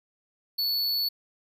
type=tone; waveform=square; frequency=4435 Hz; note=C#8; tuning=in tune; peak=-25 dBFS; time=0.58-1.09 s; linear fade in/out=10 ms; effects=none